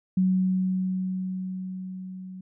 sine tone with level ramp, 186.2 Hz, F#3, 11 cents sharp, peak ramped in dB -18 to -37 dBFS, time 0.17-2.41 s, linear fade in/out 5 ms, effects none

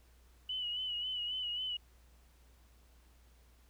sine tone with vibrato, 2960 Hz, F#7, in tune, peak -35 dBFS, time 0.49-1.77 s, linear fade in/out 5 ms, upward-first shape sine, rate 3.7 Hz, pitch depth 51 cents each way, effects added 60 Hz sine -61 dBFS peak until 3.69 s + pink hiss -69 dBFS RMS until 3.69 s

